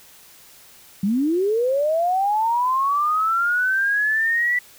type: linear sweep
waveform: sine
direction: up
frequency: 185 to 1975.5 Hz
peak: -17 dBFS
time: 1.03-4.59 s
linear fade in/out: 5 ms
effects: white hiss -48 dBFS RMS until 4.78 s